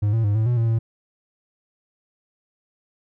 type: tone with pitch steps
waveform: triangle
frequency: 103.7 / 113.2 / 102.6 / 110.2 / 121.7 / 114.7 / 113.3 Hz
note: G#2 / A2 / G#2 / A2 / B2 / A#2 / A#2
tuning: -2 / +50 / -21 / +3 / -25 / -28 / -49 cents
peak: -15 dBFS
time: 0.02-0.79 s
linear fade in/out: 10 ms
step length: 110 ms
effects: none